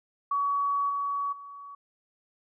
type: tone with level steps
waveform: sine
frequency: 1130 Hz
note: C#6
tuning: 33 cents sharp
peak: -24 / -27 / -41 dBFS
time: 0.31-1.75 s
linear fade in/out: 5 ms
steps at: 0.89 / 1.32 s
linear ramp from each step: 10 ms
effects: none